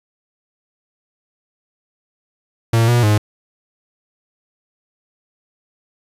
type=tone with pitch steps; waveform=45% pulse; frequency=114.5 / 120.4 / 105.5 Hz; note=A#2 / B2 / G#2; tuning=-31 / -44 / +28 cents; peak=-11 dBFS; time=2.73-3.18 s; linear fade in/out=5 ms; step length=150 ms; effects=resampled to 32000 Hz + 8-bit